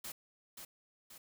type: noise with echo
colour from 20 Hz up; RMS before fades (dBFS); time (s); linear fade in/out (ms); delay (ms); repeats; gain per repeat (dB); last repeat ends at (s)
white; -44; 0.04-0.12; 5; 530; 2; -5; 1.18
effects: none